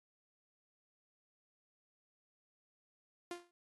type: tone with exponential decay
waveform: sawtooth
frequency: 349.2 Hz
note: F4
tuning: in tune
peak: -35 dBFS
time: 3.31-3.51 s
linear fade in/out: 2 ms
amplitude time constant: 43 ms
effects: AAC 32 kbps